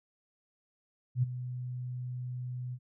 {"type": "tone with ADSR envelope", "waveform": "sine", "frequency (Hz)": 125, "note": "B2", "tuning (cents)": 21, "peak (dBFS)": -22, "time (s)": [1.15, 2.79], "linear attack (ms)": 78, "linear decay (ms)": 18, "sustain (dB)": -13, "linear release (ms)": 58, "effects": []}